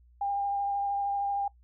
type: tone with vibrato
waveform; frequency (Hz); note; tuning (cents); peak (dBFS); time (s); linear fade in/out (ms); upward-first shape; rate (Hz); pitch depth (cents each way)
sine; 802; G5; +39; -27; 0.21-1.48; 5; triangle; 13; 16
effects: noise-tail reverb RT60 0.1 s tail -20 dB re dry + added 60 Hz sine -56 dBFS peak until 1.63 s

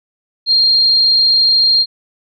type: tone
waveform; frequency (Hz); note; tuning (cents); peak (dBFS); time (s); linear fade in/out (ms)
sine; 4209; C8; +9; -8; 0.46-1.86; 50
effects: none

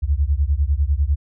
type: beating tone pair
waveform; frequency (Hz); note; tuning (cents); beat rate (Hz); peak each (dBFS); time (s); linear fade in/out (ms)
sine; 67 / 77; C2 / D#2; +42 / -17; 10; -18 / -19; 0.02-1.16; 20
effects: none

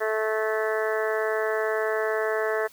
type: harmonic tone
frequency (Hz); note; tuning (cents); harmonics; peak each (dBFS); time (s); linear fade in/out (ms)
218; A3; -16; 2 / 3 / 4 / 5 / 6 / 7 / 8 / 9; -26 / -29 / -37 / -35 / -36 / -36 / -32 / -38; 0-2.68; 20
effects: white hiss -53 dBFS RMS until 2.72 s

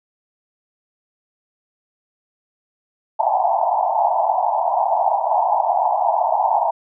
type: band-pass noise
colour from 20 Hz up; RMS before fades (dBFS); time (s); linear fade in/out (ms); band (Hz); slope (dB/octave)
white; -18; 3.19-6.71; 10; 650 to 940; 96
effects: none

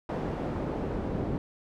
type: noise with band-pass filter sweep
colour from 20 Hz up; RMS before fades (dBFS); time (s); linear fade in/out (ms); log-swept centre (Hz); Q
brown; -32; 0.09-1.38; 2; 550 to 320; 0.7
effects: none

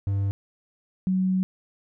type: tone pair in turn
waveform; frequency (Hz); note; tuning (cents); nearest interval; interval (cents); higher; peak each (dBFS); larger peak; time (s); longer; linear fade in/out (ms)
triangle / sine; 99 / 186.89; G2 / F#3; +18 / +18; major seventh; 1100; second; -20 / -20; neither; 0.07-0.31 / 1.07-1.43; second; 0
effects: none

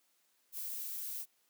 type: noise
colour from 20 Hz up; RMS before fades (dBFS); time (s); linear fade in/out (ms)
violet; -41; 0.52-1.26; 50
effects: white hiss -74 dBFS RMS until 1.49 s + high-pass 200 Hz 12 dB/octave

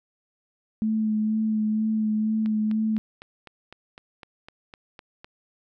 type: tone with vibrato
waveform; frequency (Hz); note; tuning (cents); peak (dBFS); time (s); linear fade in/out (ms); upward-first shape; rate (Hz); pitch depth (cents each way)
sine; 216.7; A3; -26; -21; 0.82-2.98; 0; sine; 2.1; 19
type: click train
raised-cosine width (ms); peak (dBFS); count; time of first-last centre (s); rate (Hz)
0.3; -26; 12; 2.46-5.245; 3.95
effects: none

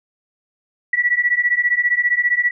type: beating tone pair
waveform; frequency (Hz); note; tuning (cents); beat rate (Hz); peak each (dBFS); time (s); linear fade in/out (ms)
sine; 1937 / 1952; B6 / B6; -34 / -21; 15; -18 / -17; 0.93-2.51; 5
effects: none

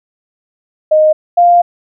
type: tone pair in turn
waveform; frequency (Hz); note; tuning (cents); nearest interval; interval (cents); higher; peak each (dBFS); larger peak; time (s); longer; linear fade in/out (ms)
sine; 619 / 698.8; D#5 / F5; -9 / +1; major second; 210; second; -5 / -4; second; 0.91-1.13 / 1.37-1.62; second; 10
effects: none

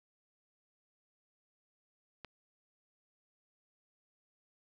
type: click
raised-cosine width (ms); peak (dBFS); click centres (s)
0.3; -29; 2.247
effects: none

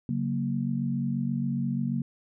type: chord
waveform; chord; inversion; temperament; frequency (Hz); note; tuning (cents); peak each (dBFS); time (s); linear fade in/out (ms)
sine; F# major; second; equal; 138.59 / 185 / 233.1; C#3 / F#3 / A#3; 0 / 0 / 0; -30 / -32 / -29; 0.09-2.02; 2
effects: none

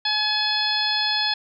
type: harmonic tone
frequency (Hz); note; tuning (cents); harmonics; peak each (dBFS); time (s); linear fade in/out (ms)
850; G#5; +40; 1 / 2 / 3 / 4 / 5 / 6; -29 / -28 / -32 / -25 / -25 / -28; 0.05-1.34; 5
effects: none

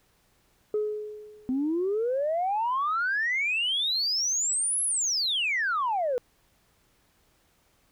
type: tone with exponential decay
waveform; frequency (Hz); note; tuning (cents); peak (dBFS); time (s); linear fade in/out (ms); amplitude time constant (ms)
sine; 423.4; G#4; +33; -21; 0.74-1.71; 2; 210
type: exponential two-way sweep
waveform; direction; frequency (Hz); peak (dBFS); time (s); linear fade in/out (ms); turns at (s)
sine; up then down; 249.7 to 11175 to 472; -23; 1.49-6.18; 0; 4.83
effects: tanh soft clip ceiling -20 dBFS + pink hiss -66 dBFS RMS until 7.91 s

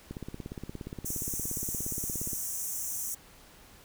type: click train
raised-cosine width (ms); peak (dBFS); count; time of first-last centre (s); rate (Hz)
3; -25; 39; 0.11-2.332; 17.1
type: high-pass noise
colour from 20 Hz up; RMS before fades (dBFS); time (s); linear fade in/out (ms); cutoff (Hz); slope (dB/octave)
pink; -35; 1.05-3.15; 10; 5800; 96
effects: pink hiss -55 dBFS RMS until 3.84 s

